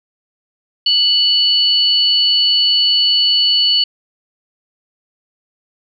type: tone pair together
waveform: sine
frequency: 2960 / 4435 Hz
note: F#7 / C#8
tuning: 0 / 0 cents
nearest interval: perfect fifth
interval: 700 cents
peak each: -13 dBFS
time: 0.86-3.84 s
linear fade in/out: 5 ms
effects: none